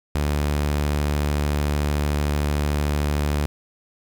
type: tone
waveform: sawtooth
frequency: 73.42 Hz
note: D2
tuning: in tune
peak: -16 dBFS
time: 0.15-3.46 s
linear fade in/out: 0 ms
effects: 8-bit